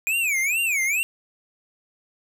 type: tone with vibrato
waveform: square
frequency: 2411 Hz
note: D7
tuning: 45 cents sharp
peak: -21 dBFS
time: 0.07-1.03 s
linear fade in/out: 0 ms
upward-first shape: sine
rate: 2.3 Hz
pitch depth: 250 cents each way
effects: none